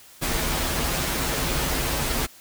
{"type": "noise with comb filter", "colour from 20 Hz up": "pink", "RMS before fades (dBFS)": -25, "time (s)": [0.21, 2.27], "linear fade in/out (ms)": 20, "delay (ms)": 10, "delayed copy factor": -0.65, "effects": ["white hiss -49 dBFS RMS until 2.4 s"]}